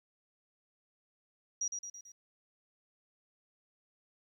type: tone with echo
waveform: sine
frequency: 5750 Hz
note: F8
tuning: 50 cents sharp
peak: -31 dBFS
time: 1.61-1.68 s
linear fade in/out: 5 ms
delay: 110 ms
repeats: 4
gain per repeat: -5 dB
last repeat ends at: 2.12 s
effects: 12-bit